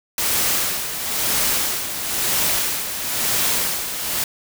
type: noise with tremolo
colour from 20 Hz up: white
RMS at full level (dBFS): -19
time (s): 0.18-4.24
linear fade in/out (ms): 2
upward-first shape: sine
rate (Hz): 1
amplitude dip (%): 60
effects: none